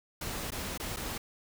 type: noise with dropouts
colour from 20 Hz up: pink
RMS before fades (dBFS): -37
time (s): 0.21-1.18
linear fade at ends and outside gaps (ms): 5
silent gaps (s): 0.506-0.519 / 0.777-0.798 / 0.963-0.968
effects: none